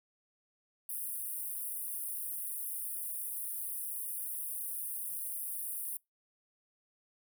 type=high-pass noise; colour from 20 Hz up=pink; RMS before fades=-39 dBFS; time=0.89-5.97 s; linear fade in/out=2 ms; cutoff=9200 Hz; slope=96 dB/octave; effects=noise-tail reverb RT60 0.2 s tail -26 dB re dry